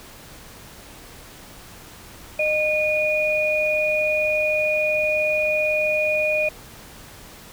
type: tone pair together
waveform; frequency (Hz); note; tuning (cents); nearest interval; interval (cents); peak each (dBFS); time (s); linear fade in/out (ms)
sine; 613 / 2452; D#5 / D#7; -26 / -26; 2 octaves; 2400; -21; 2.39-6.49; 5
effects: pink hiss -43 dBFS RMS until 7.52 s